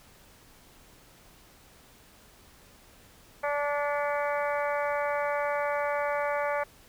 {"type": "harmonic tone with a mistuned harmonic", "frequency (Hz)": 290, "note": "D4", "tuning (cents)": -22, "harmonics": [2, 3, 4, 5, 6, 7, 8], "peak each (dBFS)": [-29, -33, -35, -37, -39, -40, -41], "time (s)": [3.43, 6.64], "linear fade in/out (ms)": 10, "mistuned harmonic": 8, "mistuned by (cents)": -37, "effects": ["pink hiss -56 dBFS RMS until 6.88 s"]}